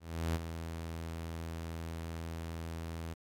sawtooth tone with ADSR envelope, 82.41 Hz, E2, in tune, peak -26 dBFS, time 0-3.14 s, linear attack 350 ms, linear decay 30 ms, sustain -9 dB, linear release 9 ms, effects AAC 64 kbps

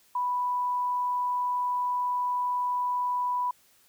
sine tone, 987.8 Hz, B5, in tune, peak -25 dBFS, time 0.15-3.51 s, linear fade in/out 5 ms, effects white hiss -62 dBFS RMS until 3.88 s

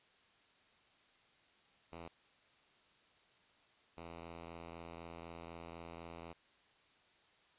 5% pulse tone bursts at uneven times, 84 Hz, E2, 33 cents sharp, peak -37 dBFS, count 2, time 1.92-2.08 / 3.97-6.33 s, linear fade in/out 5 ms, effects white hiss -69 dBFS RMS until 7.58 s + resampled to 8000 Hz

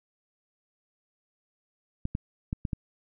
clicks, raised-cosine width 5 ms, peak -17 dBFS, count 5, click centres 2.054 / 2.151 / 2.529 / 2.652 / 2.732 s, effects none

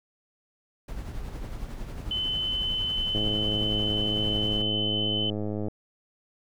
brown noise with tremolo, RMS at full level -34 dBFS, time 0.88-4.62 s, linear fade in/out 5 ms, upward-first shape sine, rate 11 Hz, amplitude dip 40%
sine tone, 3037 Hz, F#7, 44 cents sharp, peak -26 dBFS, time 2.11-5.3 s, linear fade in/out 2 ms
click train, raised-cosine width 2 ms, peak -19 dBFS, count 267, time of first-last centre 3.15-5.683 s, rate 105 Hz
effects none

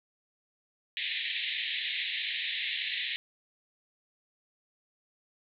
white band-pass noise, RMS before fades -34 dBFS, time 0.97-3.16 s, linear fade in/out 0 ms, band 1800 to 3900 Hz, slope 96 dB/octave, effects none

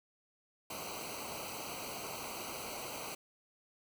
pink noise with comb filter, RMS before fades -43 dBFS, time 0.7-3.15 s, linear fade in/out 5 ms, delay 0.57 ms, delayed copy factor -1, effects none

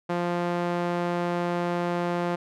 sawtooth tone with band-pass filter, 174.4 Hz, F3, 2 cents flat, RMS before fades -27 dBFS, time 0.09-2.36 s, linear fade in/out 10 ms, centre 690 Hz, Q 0.64, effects none

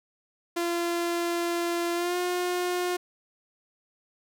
sawtooth tone with pitch glide, 343.2 to 357.6 Hz, F4 to F4, -30 to +41 cents, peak -22 dBFS, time 0.56-2.97 s, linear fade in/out 10 ms, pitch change +71 cents, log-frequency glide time 1.94-2.17 s, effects none

